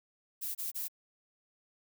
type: noise bursts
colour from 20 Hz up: violet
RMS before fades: -37 dBFS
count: 3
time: 0.41-0.884 s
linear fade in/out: 20 ms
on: 140 ms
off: 27 ms
effects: none